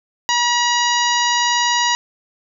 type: harmonic tone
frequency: 961 Hz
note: B5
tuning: 48 cents flat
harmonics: 1 / 2 / 3 / 4 / 5 / 6 / 7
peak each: -18 / -21 / -23 / -24 / -25 / -26 / -26 dBFS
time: 0.29-1.95 s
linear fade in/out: 0 ms
effects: none